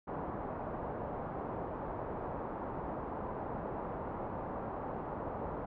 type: low-pass noise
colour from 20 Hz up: white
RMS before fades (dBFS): -40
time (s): 0.07-5.66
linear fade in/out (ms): 10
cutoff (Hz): 970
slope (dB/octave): 24
effects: none